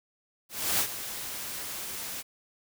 white noise with ADSR envelope, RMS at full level -25 dBFS, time 0.49-2.23 s, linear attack 310 ms, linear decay 68 ms, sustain -12 dB, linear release 29 ms, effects none

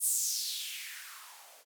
violet noise with band-pass filter sweep, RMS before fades -36 dBFS, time 0-1.65 s, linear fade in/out 50 ms, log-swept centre 10000 to 500 Hz, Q 3.3, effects none

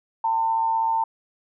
sine tone with amplitude modulation, 902 Hz, A5, 43 cents sharp, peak -17 dBFS, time 0.24-1.04 s, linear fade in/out 5 ms, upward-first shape sine, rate 116 Hz, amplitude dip 50%, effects none

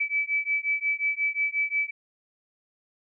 sine beating tone pair, 2300 / 2305.6 Hz, D7 / D7, -37 / -33 cents, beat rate 5.6 Hz, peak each -27 dBFS, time 0-1.91 s, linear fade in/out 10 ms, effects none

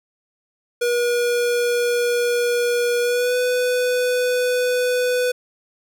square tone with pitch glide, 481.2 to 497.3 Hz, B4 to B4, -45 to +12 cents, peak -18 dBFS, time 0.81-5.32 s, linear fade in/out 10 ms, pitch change +57 cents, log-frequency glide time 3.01-3.36 s, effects none

